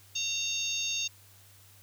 harmonic tone, 917 Hz, A#5, 29 cents flat, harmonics 3 / 4 / 5 / 6 / 7, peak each -35 / -34 / -40 / -43 / -34 dBFS, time 0.15-1.08 s, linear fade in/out 10 ms, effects added 98 Hz sine -58 dBFS peak until 1.82 s + white hiss -58 dBFS RMS until 1.82 s

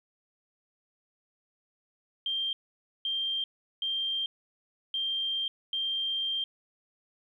sine tone bursts at uneven times, 3174 Hz, G7, 21 cents sharp, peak -28 dBFS, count 5, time 2.26-2.53 / 3.05-3.44 / 3.82-4.26 / 4.94-5.48 / 5.73-6.44 s, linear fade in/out 2 ms, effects 11-bit

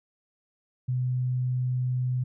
sine tone, 126.3 Hz, B2, 39 cents sharp, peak -24 dBFS, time 0.88-2.24 s, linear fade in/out 10 ms, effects none

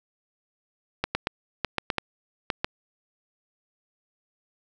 clicks, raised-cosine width 0.3 ms, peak -8 dBFS, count 9, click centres 1.04 / 1.15 / 1.271 / 1.647 / 1.783 / 1.902 / 1.983 / 2.502 / 2.645 s, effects none

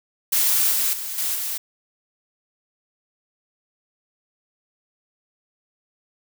blue noise with level steps, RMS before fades -19 / -21 / -30 / -24 / -27 dBFS, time 0.32-1.58 s, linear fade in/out 10 ms, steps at 0.72 / 0.93 / 1.18 / 1.35 s, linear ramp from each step 2 ms, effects none

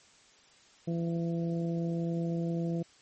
harmonic tone, 168.2 Hz, E3, 35 cents sharp, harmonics 1 / 2 / 3 / 4, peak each -30 / -36 / -40 / -45 dBFS, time 0.87-2.83 s, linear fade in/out 10 ms, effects white hiss -60 dBFS RMS until 3.01 s + MP3 32 kbps

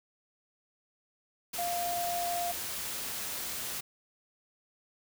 sine tone in noise, 698.5 Hz, F5, in tune, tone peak -31 dBFS, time 1.58-2.52 s, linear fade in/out 10 ms, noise white, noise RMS -37 dBFS, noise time 1.53-3.81 s, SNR +3 dB, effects none

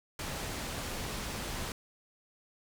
pink low-pass noise, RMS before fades -38 dBFS, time 0.19-1.72 s, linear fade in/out 2 ms, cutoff 11000 Hz, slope 12 dB/octave, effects none

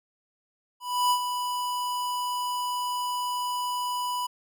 square tone with ADSR envelope, 987.8 Hz, B5, in tune, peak -20 dBFS, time 0.8-4.27 s, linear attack 310 ms, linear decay 74 ms, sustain -8 dB, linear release 11 ms, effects none

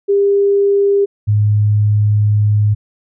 sine tone pair in turn, 400.4 / 104.86 Hz, G4 / G#2, +37 / +17 cents, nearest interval octave + major seventh, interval 2320 cents, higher first, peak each -9 dBFS, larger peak neither, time 0.08-1.06 / 1.27-2.75 s, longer second, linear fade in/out 20 ms, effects none

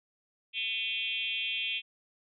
sine tone with frequency modulation, 2913 Hz, F#7, 28 cents flat, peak -30 dBFS, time 0.53-1.82 s, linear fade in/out 50 ms, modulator 222 Hz, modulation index 2.5, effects none

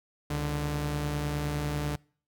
sawtooth tone pair together, 68.76 / 147.4 Hz, C#2 / D3, -13 / +7 cents, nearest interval octave + minor second, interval 1320 cents, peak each -31 / -26 dBFS, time 0.3-1.96 s, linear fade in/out 5 ms, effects noise-tail reverb RT60 0.5 s tail -26 dB re dry

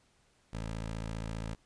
15% pulse tone, 55 Hz, A1, in tune, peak -30 dBFS, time 0.53-1.55 s, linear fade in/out 5 ms, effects pink hiss -69 dBFS RMS until 1.65 s + resampled to 22050 Hz

